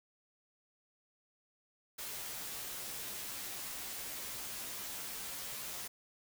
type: noise with comb filter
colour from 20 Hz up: white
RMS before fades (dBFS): -43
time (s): 1.98-5.88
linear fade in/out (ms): 10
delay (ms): 12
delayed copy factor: -0.65
effects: none